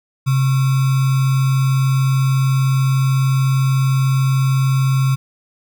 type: tone with sample-and-hold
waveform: sine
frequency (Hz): 133.2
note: C3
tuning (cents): +31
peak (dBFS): -12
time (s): 0.26-5.16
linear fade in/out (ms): 20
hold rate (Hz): 1225
effects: none